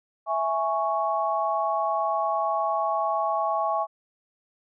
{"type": "chord", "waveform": "sine", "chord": "C# minor", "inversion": "first", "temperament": "equal", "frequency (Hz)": [659.3, 830.6, 1108.7], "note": ["E5", "G#5", "C#6"], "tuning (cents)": [0, 0, 0], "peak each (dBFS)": -27, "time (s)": [0.26, 3.87], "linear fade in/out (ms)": 50, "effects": []}